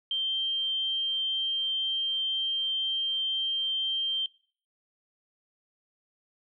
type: tone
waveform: sine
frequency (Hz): 3151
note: G7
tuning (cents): +8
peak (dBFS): -26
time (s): 0.11-4.26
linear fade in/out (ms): 2
effects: noise-tail reverb RT60 0.5 s tail -21 dB re dry

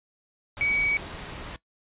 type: tone in noise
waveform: sine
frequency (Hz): 2266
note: C#7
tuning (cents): +37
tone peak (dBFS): -22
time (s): 0.61-0.97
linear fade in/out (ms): 0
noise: pink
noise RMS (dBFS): -38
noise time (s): 0.57-1.56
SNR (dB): +13
effects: noise-tail reverb RT60 0.1 s tail -18 dB re dry + resampled to 8000 Hz

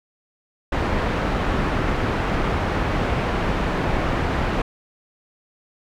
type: low-pass noise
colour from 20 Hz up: pink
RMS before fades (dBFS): -22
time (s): 0.72-4.62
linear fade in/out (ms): 5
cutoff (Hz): 1900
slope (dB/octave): 12
effects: none

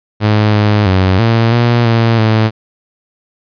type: tone with pitch steps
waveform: sawtooth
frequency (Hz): 106.3 / 105 / 94 / 114.4 / 119.1 / 114.8 / 110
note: G#2 / G#2 / F#2 / A#2 / A#2 / A#2 / A2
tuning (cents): +41 / +19 / +28 / -32 / +38 / -26 / 0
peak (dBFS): -4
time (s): 0.2-2.51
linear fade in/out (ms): 50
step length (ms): 330
effects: resampled to 11025 Hz

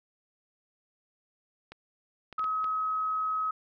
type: clicks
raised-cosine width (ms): 0.3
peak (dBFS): -28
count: 5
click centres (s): 1.72 / 2.327 / 2.394 / 2.442 / 2.643
type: tone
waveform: sine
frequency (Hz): 1275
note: D#6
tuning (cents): +42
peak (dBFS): -27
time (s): 2.38-3.51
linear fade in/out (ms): 5
effects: none

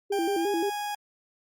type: tone with vibrato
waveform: sine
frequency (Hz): 367.1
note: F#4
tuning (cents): -14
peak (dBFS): -25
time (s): 0.1-0.7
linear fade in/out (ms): 10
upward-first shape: square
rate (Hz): 5.7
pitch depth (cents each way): 160
type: tone with pitch glide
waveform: 40% pulse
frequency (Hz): 791 to 827.5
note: G5 to G#5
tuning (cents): +15 to -6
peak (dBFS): -29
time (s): 0.12-0.95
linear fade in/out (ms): 5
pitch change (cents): +79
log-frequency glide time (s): 0.37-0.49
effects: Opus 48 kbps

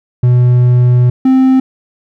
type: tone pair in turn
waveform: triangle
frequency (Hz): 123.47 / 261.6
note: B2 / C4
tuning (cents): 0 / 0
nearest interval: octave + minor second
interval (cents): 1300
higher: second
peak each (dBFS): -3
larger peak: neither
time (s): 0.23-1.1 / 1.25-1.6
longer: first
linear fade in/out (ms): 5
effects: none

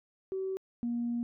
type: tone pair in turn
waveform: sine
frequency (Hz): 381.2 / 237.5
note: G4 / A#3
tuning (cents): -48 / +33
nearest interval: minor sixth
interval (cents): 819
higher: first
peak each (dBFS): -31 / -29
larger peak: second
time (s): 0.32-0.57 / 0.83-1.23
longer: second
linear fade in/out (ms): 0
effects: tanh soft clip ceiling -25 dBFS

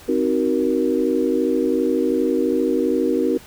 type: chord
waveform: sine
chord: C half-diminished seventh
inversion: none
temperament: just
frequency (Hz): 261.6 / 314 / 376.7 / 470.9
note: C4 / Eb4 / Gb4 / Bb4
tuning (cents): 0 / +16 / +31 / +18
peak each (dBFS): -22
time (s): 0.08-3.38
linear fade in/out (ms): 10
effects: pink hiss -44 dBFS RMS until 3.46 s

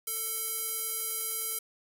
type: tone with band-pass filter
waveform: square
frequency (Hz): 445.2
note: A4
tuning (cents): +20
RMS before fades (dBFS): -34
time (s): 0.07-1.59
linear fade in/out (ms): 5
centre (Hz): 12000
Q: 2.7
effects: none

